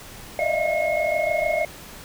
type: tone cluster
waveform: sine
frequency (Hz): 596 / 623 / 649 / 690 / 2164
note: D5 / D#5 / E5 / F5 / C#7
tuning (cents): +25 / +2 / -27 / -21 / -42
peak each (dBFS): -26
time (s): 0.39-1.65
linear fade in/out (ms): 2
effects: tanh soft clip ceiling -9 dBFS + pink hiss -41 dBFS RMS until 2.04 s